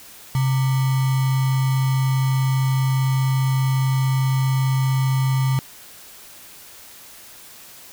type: tone with sample-and-hold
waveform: sine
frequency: 132.4 Hz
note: C3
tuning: 21 cents sharp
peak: -16 dBFS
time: 0.35-5.59 s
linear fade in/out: 0 ms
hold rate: 1050 Hz
effects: white hiss -43 dBFS RMS until 7.92 s